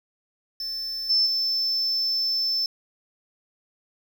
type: tone with level steps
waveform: triangle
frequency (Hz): 5290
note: E8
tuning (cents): +5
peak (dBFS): -27 / -14 / -20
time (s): 0.6-2.66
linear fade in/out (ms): 2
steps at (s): 1.09 / 1.25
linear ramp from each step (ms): 20
effects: tanh soft clip ceiling -16 dBFS + 8-bit